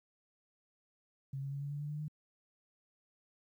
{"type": "tone with pitch steps", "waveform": "sine", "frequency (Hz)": [136.1, 138.24, 140.41, 142.62, 144.86, 147.14, 149.45, 151.8], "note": ["C#3", "C#3", "C#3", "C#3", "D3", "D3", "D3", "D#3"], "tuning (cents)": [-31, -4, 23, 50, -23, 4, 31, -42], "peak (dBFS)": -37, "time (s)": [1.33, 2.082], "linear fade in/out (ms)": 5, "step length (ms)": 94, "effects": ["12-bit"]}